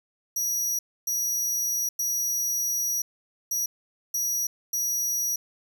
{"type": "tone bursts at uneven times", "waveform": "sawtooth", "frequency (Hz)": 5790, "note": "F#8", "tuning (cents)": -38, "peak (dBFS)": -22, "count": 6, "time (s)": [[0.36, 0.79], [1.07, 1.89], [1.99, 3.02], [3.51, 3.66], [4.14, 4.47], [4.73, 5.36]], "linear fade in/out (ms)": 5, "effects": []}